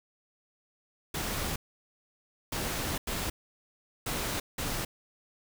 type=noise bursts at uneven times; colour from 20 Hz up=pink; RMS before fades=-33 dBFS; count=5; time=1.14-1.56 / 2.52-2.98 / 3.07-3.3 / 4.06-4.4 / 4.58-4.85 s; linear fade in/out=5 ms; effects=none